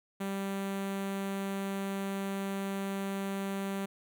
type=tone with notch filter; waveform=sawtooth; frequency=196 Hz; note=G3; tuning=in tune; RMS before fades=-35 dBFS; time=0.2-3.86 s; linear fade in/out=10 ms; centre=5100 Hz; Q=1.7; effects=none